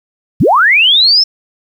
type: linear sweep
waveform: sine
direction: up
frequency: 73 to 5370 Hz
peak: -5 dBFS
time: 0.4-1.24 s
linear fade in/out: 10 ms
effects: 7-bit